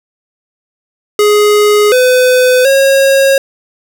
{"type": "tone with pitch steps", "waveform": "square", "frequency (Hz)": [417.3, 505, 544], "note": ["G#4", "B4", "C#5"], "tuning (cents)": [8, 39, -33], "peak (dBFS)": -6, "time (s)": [1.19, 3.38], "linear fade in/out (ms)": 2, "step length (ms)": 730, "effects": []}